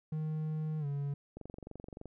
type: tone with pitch glide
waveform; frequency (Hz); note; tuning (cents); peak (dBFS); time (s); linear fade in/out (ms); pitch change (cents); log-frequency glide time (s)
triangle; 155.56 to 141.83; D#3 to C#3; 0 to +40; -31; 0.12-1.14; 5; -160; 0.79-0.86
type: click train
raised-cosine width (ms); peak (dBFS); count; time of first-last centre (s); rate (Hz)
2; -32; 17; 1.37-2.057; 23.3
effects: none